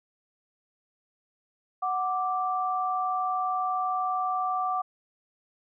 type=tone pair together; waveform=sine; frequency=740 / 1173.8 Hz; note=F#5 / D6; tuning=0 / -1 cents; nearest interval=minor sixth; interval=799 cents; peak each=-28 dBFS; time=1.82-4.82 s; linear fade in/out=10 ms; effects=none